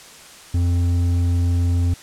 sine tone with hard clipping, 87.31 Hz, F2, in tune, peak -17 dBFS, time 0.54-1.94 s, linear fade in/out 5 ms, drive 6 dB, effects white hiss -42 dBFS RMS until 2.02 s + low-pass 9000 Hz 12 dB/octave

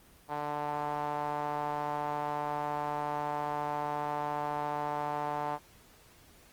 sawtooth tone with band-pass filter, 147.6 Hz, D3, 9 cents sharp, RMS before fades -34 dBFS, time 0.28-5.59 s, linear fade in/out 50 ms, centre 860 Hz, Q 3.4, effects pink hiss -59 dBFS RMS until 6.52 s + Opus 24 kbps

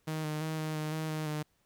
sawtooth tone with pitch steps, 156.8 / 153 / 157.8 / 156 / 153.9 / 157.6 / 155.4 / 151.7 Hz, D#3 / D#3 / D#3 / D#3 / D#3 / D#3 / D#3 / D#3, +14 / -29 / +25 / +5 / -19 / +23 / -2 / -44 cents, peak -29 dBFS, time 0.07-1.43 s, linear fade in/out 10 ms, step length 170 ms, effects pink hiss -73 dBFS RMS until 1.65 s

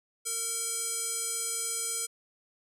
square tone with band-pass filter, 458.2 Hz, A#4, 30 cents flat, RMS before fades -33 dBFS, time 0.25-2.07 s, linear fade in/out 20 ms, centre 8500 Hz, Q 3.3, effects none

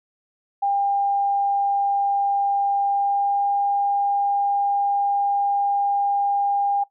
sine tone with pitch glide, 800 to 804.6 Hz, G5 to G5, +35 to +45 cents, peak -18 dBFS, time 0.62-6.84 s, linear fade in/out 10 ms, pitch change +10 cents, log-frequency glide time 2.84-3.46 s, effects noise-tail reverb RT60 0.1 s tail -17 dB re dry

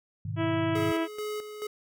sine chord, G# minor, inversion none, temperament just, 103.83 / 124.59 / 155.74 Hz, G#2 / B2 / D#3, 0 / +16 / +2 cents, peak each -33 / -37 / -36 dBFS, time 0.25-0.92 s, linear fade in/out 5 ms
harmonic tone, 327.9 Hz, E4, 9 cents flat, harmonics 1 / 2 / 3 / 4 / 5 / 6 / 7 / 8 / 9 / 10, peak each -27 / -33 / -37 / -39 / -41 / -43 / -44 / -45 / -46 / -47 dBFS, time 0.36-1.08 s, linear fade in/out 50 ms
square tone with tremolo, 423 Hz, G#4, 32 cents sharp, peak -32 dBFS, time 0.75-1.67 s, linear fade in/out 5 ms, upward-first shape square, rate 2.3 Hz, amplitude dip 60%
effects none

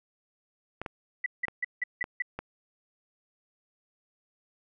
clicks, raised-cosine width 0.5 ms, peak -20 dBFS, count 5, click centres 0.816 / 0.862 / 1.483 / 2.041 / 2.39 s
sine tone bursts, 1975.5 Hz, B6, in tune, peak -26 dBFS, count 6, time 1.24-2.222 s, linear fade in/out 5 ms, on 22 ms, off 170 ms
effects none

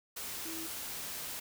sine tone in noise, 325.6 Hz, E4, 21 cents flat, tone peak -43 dBFS, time 0.45-0.67 s, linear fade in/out 10 ms, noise white, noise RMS -41 dBFS, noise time 0.16-1.4 s, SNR -5 dB, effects none

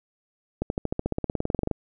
accelerating click train, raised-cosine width 2 ms, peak -12 dBFS, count 20, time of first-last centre 0.62-1.713 s, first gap 81 ms, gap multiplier 0.96, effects none

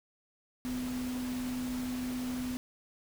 sine tone in noise, 251.1 Hz, B3, 29 cents sharp, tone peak -33 dBFS, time 0.65-2.57 s, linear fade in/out 0 ms, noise pink, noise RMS -44 dBFS, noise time 0.65-2.57 s, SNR +8 dB, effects none

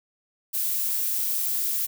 violet noise, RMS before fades -26 dBFS, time 0.53-1.87 s, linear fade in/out 20 ms, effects none

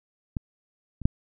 clicks, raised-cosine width 5 ms, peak -16 / -25 / -7 dBFS, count 3, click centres 0.368 / 1.017 / 1.055 s, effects none

